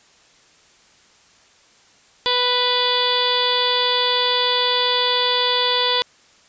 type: harmonic tone with a mistuned harmonic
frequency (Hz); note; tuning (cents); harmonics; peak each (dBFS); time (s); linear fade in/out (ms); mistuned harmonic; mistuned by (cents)
493.9; B4; 0; 1 / 2 / 3 / 4 / 5 / 6 / 7 / 8 / 9 / 10; -24 / -23 / -31 / -29 / -32 / -28 / -20 / -28 / -29 / -30; 2.26-6.02; 0; 10; -54
effects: white hiss -53 dBFS RMS until 6.48 s + resampled to 16000 Hz